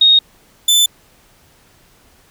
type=tone pair in turn; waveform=sine / sawtooth; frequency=3729 / 3520 Hz; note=A#7 / A7; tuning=0 / 0 cents; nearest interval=minor second; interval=100 cents; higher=first; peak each=-6 dBFS; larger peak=neither; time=0.01-0.19 / 0.68-0.86 s; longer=neither; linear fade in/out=5 ms; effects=pink hiss -51 dBFS RMS until 2.3 s